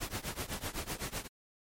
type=noise with tremolo; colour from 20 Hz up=pink; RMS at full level=-35 dBFS; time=0-1.28 s; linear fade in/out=20 ms; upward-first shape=triangle; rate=7.9 Hz; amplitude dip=95%; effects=MP3 64 kbps